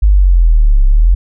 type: exponential two-way sweep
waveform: sine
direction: down then up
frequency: 52.3 to 33.17 to 46.88 Hz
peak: -4 dBFS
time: 0.02-1.15 s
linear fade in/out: 10 ms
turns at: 0.86 s
effects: none